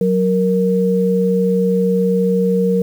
sine tone pair together, 185 / 466.2 Hz, F#3 / A#4, 0 / 0 cents, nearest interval octave + major third, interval 1600 cents, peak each -15 dBFS, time 0.01-2.82 s, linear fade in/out 2 ms, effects 7-bit

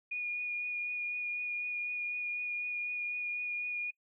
sine tone with vibrato, 2445 Hz, D#7, 31 cents flat, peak -33 dBFS, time 0.11-3.91 s, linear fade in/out 10 ms, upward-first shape triangle, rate 4 Hz, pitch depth 16 cents each way, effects noise-tail reverb RT60 0.1 s tail -25 dB re dry

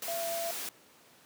sine tone in noise, 674 Hz, E5, 38 cents sharp, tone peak -33 dBFS, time 0.08-0.51 s, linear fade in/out 2 ms, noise white, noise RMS -38 dBFS, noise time 0.02-0.69 s, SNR +2 dB, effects pink hiss -59 dBFS RMS until 1.25 s + high-pass 200 Hz 12 dB/octave

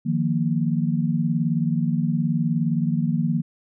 sine chord, Eb suspended second, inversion none, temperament equal, 155.56 / 174.61 / 233.1 Hz, Eb3 / F3 / Bb3, 0 / 0 / 0 cents, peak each -23 / -24 / -24 dBFS, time 0.05-3.42 s, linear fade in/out 20 ms, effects none

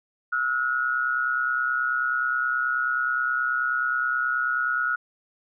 sine tone pair together, 1311.6 / 1441 Hz, E6 / F#6, -9 / -46 cents, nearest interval major second, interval 163 cents, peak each -28 / -23 dBFS, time 0.32-4.96 s, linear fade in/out 10 ms, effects none

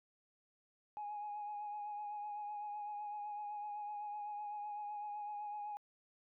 sine tone with vibrato, 832 Hz, G#5, 3 cents sharp, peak -40 dBFS, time 0.97-5.77 s, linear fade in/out 0 ms, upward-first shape triangle, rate 7.9 Hz, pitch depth 31 cents each way, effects tanh soft clip ceiling -37 dBFS

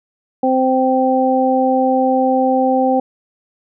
harmonic tone, 260 Hz, C4, 11 cents flat, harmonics 1 / 2 / 3, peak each -16 / -16 / -16 dBFS, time 0.43-3 s, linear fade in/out 5 ms, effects none

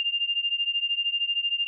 sine beating tone pair, 2797 / 2810 Hz, F7 / F7, +2 / +10 cents, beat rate 13 Hz, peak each -26 / -28 dBFS, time 0-1.67 s, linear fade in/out 0 ms, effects none

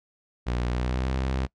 sawtooth tone with pitch glide, 60.4 to 65.49 Hz, B1 to C2, -38 to +2 cents, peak -21 dBFS, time 0.46-1.47 s, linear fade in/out 20 ms, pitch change +140 cents, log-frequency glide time 0.68-1.14 s, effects noise-tail reverb RT60 0.1 s tail -23 dB re dry + low-pass 5000 Hz 12 dB/octave

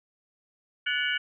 sine tone cluster, 1476 / 1729 / 2264 / 2873 / 3018 Hz, F#6 / A6 / C#7 / F7 / F#7, -5 / -31 / +36 / +48 / +34 cents, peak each -29 / -33 / -32 / -32 / -34 dBFS, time 0.86-1.18 s, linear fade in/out 10 ms, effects none

